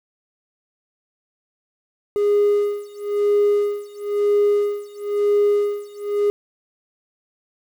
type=tone with tremolo; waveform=triangle; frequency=411.1 Hz; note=G#4; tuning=18 cents flat; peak=-10 dBFS; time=2.16-6.3 s; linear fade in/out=0 ms; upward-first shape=sine; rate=1 Hz; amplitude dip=95%; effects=tanh soft clip ceiling -9 dBFS + 8-bit